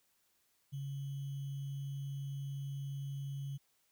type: tone with sample-and-hold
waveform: sine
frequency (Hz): 138.59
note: C#3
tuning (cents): 0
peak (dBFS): -38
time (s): 0.72-3.58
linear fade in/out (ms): 20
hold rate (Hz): 3150
effects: white hiss -75 dBFS RMS until 3.91 s